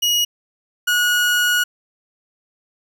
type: tone pair in turn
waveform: 30% pulse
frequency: 2897 / 1453.1 Hz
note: F#7 / F#6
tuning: -37 / -32 cents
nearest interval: octave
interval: 1195 cents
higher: first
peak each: -12 dBFS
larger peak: neither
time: 0.02-0.25 / 0.87-1.64 s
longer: second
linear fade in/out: 10 ms
effects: none